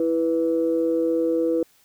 sine tone pair together, 329.6 / 493.2 Hz, E4 / B4, 0 / -2 cents, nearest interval perfect fifth, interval 698 cents, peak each -21 dBFS, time 0-1.63 s, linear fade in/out 2 ms, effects tanh soft clip ceiling -11 dBFS + white hiss -59 dBFS RMS until 1.84 s

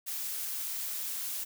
blue noise, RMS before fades -36 dBFS, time 0.06-1.45 s, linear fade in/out 20 ms, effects none

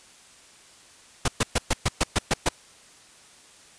pink noise bursts, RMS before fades -21 dBFS, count 9, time 1.25-2.489 s, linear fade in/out 5 ms, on 31 ms, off 120 ms, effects white hiss -52 dBFS RMS until 3.78 s + resampled to 22050 Hz

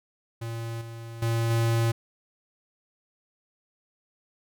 square tone with level steps, 115.1 Hz, A#2, 22 cents flat, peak -32 / -38 / -24 / -22 dBFS, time 0.41-1.92 s, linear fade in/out 10 ms, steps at 0.81 / 1.22 / 1.5 s, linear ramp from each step 5 ms, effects none

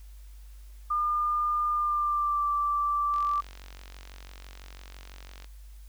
sine tone with pitch glide, 1206 to 1169.6 Hz, D6 to D6, +46 to -7 cents, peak -24 dBFS, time 0.9-3.41 s, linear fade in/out 10 ms, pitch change -53 cents, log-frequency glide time 1.73-2.45 s
click train, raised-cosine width 0.2 ms, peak -29 dBFS, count 107, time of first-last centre 3.14-5.444 s, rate 46 Hz
effects added 50 Hz sine -44 dBFS peak until 5.88 s + white hiss -62 dBFS RMS until 5.88 s

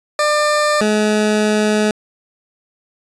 20% pulse tone pair in turn, 598 / 212.4 Hz, D5 / G#3, +31 / +39 cents, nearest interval octave + tritone, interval 1792 cents, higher first, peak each -8 dBFS, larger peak neither, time 0.19-0.81 / 0.81-1.91 s, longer second, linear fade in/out 2 ms, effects resampled to 22050 Hz

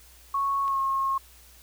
sine tone with pitch glide, 1105 to 1081 Hz, C#6 to C#6, -6 to -44 cents, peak -23 dBFS, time 0.34-1.18 s, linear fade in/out 5 ms, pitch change -38 cents, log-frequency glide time 0.63-0.79 s
click, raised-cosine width 0.2 ms, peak -28 dBFS, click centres 0.68 s
effects added 60 Hz sine -54 dBFS peak until 1.62 s + white hiss -54 dBFS RMS until 1.62 s

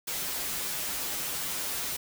white noise with comb filter, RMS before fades -33 dBFS, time 0.07-1.97 s, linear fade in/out 10 ms, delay 9.1 ms, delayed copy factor -0.85, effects none

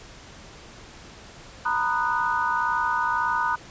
sine chord, B major seventh, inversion third, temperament just, 926 / 987.8 / 1234.7 / 1481.6 Hz, A#5 / B5 / D#6 / F#6, -12 / 0 / -14 / +2 cents, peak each -27 dBFS, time 1.65-3.56 s, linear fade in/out 10 ms, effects pink hiss -45 dBFS RMS until 3.7 s + resampled to 16000 Hz

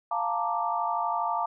sine chord, Bb major seventh, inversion second, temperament equal, 698.5 / 880 / 932.3 / 1174.7 Hz, F5 / A5 / Bb5 / D6, 0 / 0 / 0 / 0 cents, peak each -31 dBFS, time 0.11-1.46 s, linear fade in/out 5 ms, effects none

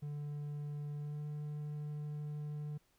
triangle tone with pitch glide, 146.8 to 148.94 Hz, D3 to D3, 0 to +25 cents, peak -37 dBFS, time 0.02-2.78 s, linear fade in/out 10 ms, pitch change +25 cents, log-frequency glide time 0.98-1.21 s, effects pink hiss -74 dBFS RMS until 2.98 s

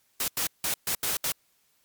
white noise bursts at uneven times, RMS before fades -28 dBFS, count 6, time 0.2-0.28 / 0.37-0.47 / 0.64-0.74 / 0.87-0.95 / 1.03-1.17 / 1.24-1.32 s, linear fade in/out 2 ms, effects white hiss -68 dBFS RMS until 1.84 s + MP3 96 kbps

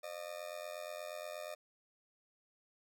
40% pulse tone with amplitude modulation, 608 Hz, D#5, 40 cents flat, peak -38 dBFS, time 0.03-1.55 s, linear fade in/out 10 ms, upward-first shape sine, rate 88.4 Hz, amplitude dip 85%, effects none

